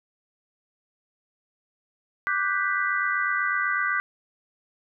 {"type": "chord", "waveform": "sine", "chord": "G major seventh", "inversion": "second", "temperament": "equal", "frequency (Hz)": [1174.7, 1480, 1568, 1975.5], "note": ["D6", "F#6", "G6", "B6"], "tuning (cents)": [0, 0, 0, 0], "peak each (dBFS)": -28, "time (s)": [2.27, 4], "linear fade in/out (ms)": 0, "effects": []}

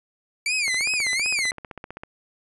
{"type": "tone with vibrato", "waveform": "sawtooth", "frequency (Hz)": 2261, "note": "C#7", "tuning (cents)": 34, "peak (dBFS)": -18, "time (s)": [0.46, 1.51], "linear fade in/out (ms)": 2, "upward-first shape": "sine", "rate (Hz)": 2.7, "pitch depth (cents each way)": 210}
{"type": "click train", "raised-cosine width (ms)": 0.5, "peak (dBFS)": -21, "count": 22, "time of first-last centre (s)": [0.68, 2.035], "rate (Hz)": 15.5}
{"effects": ["resampled to 24000 Hz"]}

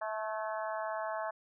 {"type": "harmonic tone with a mistuned harmonic", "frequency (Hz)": 217.6, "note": "A3", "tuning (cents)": -19, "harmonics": [3, 4, 5, 6, 7, 8], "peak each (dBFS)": [-37, -40, -41, -47, -46, -47], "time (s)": [0.01, 1.31], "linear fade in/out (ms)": 10, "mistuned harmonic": 8, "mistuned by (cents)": -35, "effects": []}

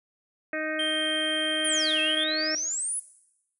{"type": "harmonic tone", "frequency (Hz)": 311.1, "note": "D#4", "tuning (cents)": 0, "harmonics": [1, 2, 4, 5, 6, 7, 8], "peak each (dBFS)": [-35, -32, -42, -35, -34, -40, -41], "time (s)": [0.53, 2.55], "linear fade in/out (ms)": 2}
{"type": "tone with pitch glide", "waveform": "triangle", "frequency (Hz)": [3167, 3211], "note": ["G7", "G7"], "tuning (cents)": [17, 41], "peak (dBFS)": -24, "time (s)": [0.79, 2.24], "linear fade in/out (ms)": 5, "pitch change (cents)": 24, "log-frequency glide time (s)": [1.66, 1.89]}
{"type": "exponential two-way sweep", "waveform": "sine", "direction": "down then up", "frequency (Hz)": [10548, 2563, 10548], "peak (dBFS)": -27, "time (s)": [1.64, 3], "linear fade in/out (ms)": 10, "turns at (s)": 2}
{"effects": ["noise-tail reverb RT60 0.9 s tail -17 dB re dry", "resampled to 32000 Hz"]}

